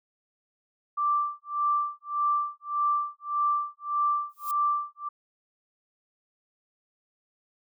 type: tone with tremolo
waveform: sine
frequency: 1174.7 Hz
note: D6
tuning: in tune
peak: -21 dBFS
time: 0.97-5.09 s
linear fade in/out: 10 ms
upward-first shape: sine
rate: 1.7 Hz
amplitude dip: 100%
type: noise with exponential growth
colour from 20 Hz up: violet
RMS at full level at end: -35 dBFS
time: 4.29-4.51 s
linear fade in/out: 1 ms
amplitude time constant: 46 ms
effects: none